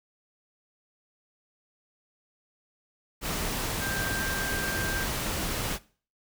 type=tone in noise; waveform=sine; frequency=1580 Hz; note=G6; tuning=13 cents sharp; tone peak=-32 dBFS; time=3.79-5.07 s; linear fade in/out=50 ms; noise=pink; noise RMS=-31 dBFS; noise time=3.21-5.79 s; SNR=-4 dB; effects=noise-tail reverb RT60 0.4 s tail -19 dB re dry